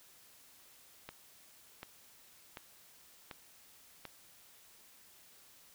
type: click train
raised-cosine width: 0.3 ms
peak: -28 dBFS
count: 5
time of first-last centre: 1.09-4.053 s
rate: 1.35 Hz
effects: white hiss -61 dBFS RMS until 5.74 s